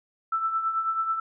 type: tone with tremolo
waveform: sine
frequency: 1325 Hz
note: E6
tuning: 9 cents sharp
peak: -21 dBFS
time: 0.32-1.2 s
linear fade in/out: 5 ms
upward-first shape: triangle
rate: 9.2 Hz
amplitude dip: 65%
effects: none